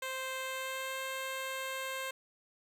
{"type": "tone with pitch glide", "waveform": "10% pulse", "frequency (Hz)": [523.3, 528.5], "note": ["C5", "C5"], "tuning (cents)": [0, 17], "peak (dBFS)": -28, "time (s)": [0.02, 2.11], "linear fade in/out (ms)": 5, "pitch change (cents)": 17, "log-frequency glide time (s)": [0.4, 0.99], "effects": []}